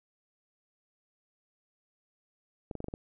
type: clicks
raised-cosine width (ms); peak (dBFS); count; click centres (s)
2; -24; 6; 2.712 / 2.753 / 2.804 / 2.843 / 2.884 / 2.939
effects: none